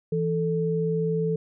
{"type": "tone pair together", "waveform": "sine", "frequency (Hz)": [164.81, 440], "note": ["E3", "A4"], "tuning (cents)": [0, 0], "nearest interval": "octave + perfect fourth", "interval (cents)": 1700, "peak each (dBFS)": -25, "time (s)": [0.12, 1.36], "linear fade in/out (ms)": 5, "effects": []}